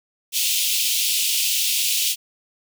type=high-pass noise; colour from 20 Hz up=pink; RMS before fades=-21 dBFS; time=0.32-2.16 s; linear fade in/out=50 ms; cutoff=2600 Hz; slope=48 dB/octave; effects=none